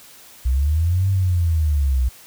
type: linear two-way sweep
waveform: sine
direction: up then down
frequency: 60.5 to 98 to 60.5 Hz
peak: -15 dBFS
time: 0.45-2.09 s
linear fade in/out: 10 ms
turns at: 1.09 s
effects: white hiss -45 dBFS RMS until 2.26 s